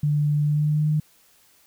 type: tone with pitch glide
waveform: sine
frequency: 147.9 to 152.59 Hz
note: D3 to D#3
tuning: +13 to -33 cents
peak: -18 dBFS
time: 0.03-1 s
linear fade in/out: 5 ms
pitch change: +54 cents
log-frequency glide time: 0.43-0.89 s
effects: white hiss -58 dBFS RMS until 1.66 s